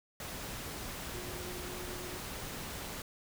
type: tone in noise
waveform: sine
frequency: 360.2 Hz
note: F#4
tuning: 46 cents flat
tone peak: -46 dBFS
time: 1.14-2.18 s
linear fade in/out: 2 ms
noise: pink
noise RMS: -42 dBFS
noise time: 0.2-3.02 s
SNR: -7 dB
effects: none